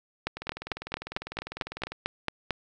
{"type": "two click trains", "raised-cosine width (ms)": 0.3, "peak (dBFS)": [-20, -11], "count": [32, 11], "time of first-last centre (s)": [[0.37, 1.92], [0.27, 2.507]], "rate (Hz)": [20, 4.47], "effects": []}